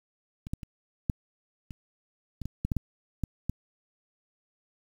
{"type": "clicks", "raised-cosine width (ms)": 5, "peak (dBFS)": [-27, -18, -28, -13, -28, -24, -21, -16, -15, -15, -16, -16], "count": 12, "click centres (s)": [0.469, 0.535, 0.632, 1.098, 1.708, 2.417, 2.456, 2.65, 2.718, 2.767, 3.237, 3.496], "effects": ["8-bit"]}